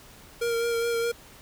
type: tone with vibrato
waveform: square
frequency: 466.2 Hz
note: A#4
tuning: in tune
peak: -25 dBFS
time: 0.41-1.12 s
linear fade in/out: 10 ms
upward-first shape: sine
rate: 4.8 Hz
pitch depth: 18 cents each way
effects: pink hiss -50 dBFS RMS until 1.41 s